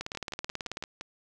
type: two click trains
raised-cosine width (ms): 0.2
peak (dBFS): -17 / -21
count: 16 / 6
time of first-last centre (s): 0.01-0.825 / 0.15-1.011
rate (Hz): 18.4 / 5.81
effects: none